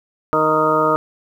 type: harmonic tone with a mistuned harmonic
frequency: 155.56 Hz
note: D#3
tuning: in tune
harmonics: 1 / 2 / 3 / 4 / 6 / 7 / 8 / 9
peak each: -29 / -23 / -20 / -20 / -22 / -29 / -17 / -28 dBFS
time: 0.33-0.96 s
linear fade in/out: 0 ms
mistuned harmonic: 9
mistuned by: -22 cents
effects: 8-bit